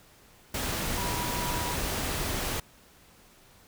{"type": "tone in noise", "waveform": "sine", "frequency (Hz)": 969, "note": "B5", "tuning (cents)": -33, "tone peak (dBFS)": -35, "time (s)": [0.97, 1.74], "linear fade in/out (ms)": 5, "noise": "pink", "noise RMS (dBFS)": -31, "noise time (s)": [0.54, 2.6], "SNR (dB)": -7, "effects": ["pink hiss -57 dBFS RMS until 3.67 s"]}